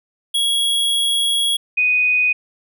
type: tone pair in turn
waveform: square / sine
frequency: 3322 / 2489 Hz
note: G#7 / D#7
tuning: 0 / 0 cents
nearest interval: perfect fourth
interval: 500 cents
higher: first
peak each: -16 / -13 dBFS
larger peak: second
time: 0.34-1.57 / 1.77-2.33 s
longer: first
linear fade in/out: 10 ms
effects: none